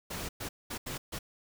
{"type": "noise bursts at uneven times", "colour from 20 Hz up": "pink", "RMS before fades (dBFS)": -38, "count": 5, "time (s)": [[0.1, 0.29], [0.4, 0.49], [0.7, 0.78], [0.86, 0.98], [1.12, 1.19]], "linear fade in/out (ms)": 10, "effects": []}